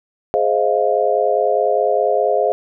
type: chord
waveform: sine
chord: F minor seventh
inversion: first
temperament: just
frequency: 419.1 / 523.8 / 628.6 / 698.5 Hz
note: Ab4 / C5 / Eb5 / F5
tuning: +16 / +2 / +18 / 0 cents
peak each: -19 dBFS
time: 0.34-2.52 s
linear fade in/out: 0 ms
effects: none